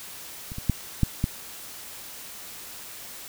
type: clicks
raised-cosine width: 5 ms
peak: -24 / -21 / -8 / -7 / -10 dBFS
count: 5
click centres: 0.519 / 0.584 / 0.697 / 1.033 / 1.241 s
effects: white hiss -41 dBFS RMS until 3.28 s